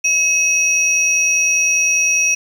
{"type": "tone pair together", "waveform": "sine", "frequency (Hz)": [2565, 5765], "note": ["E7", "F#8"], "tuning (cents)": [-48, -46], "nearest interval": "octave + major second", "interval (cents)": 1402, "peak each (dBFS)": -14, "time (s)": [0.04, 2.35], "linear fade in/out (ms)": 10, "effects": ["tanh soft clip ceiling -7 dBFS", "7-bit"]}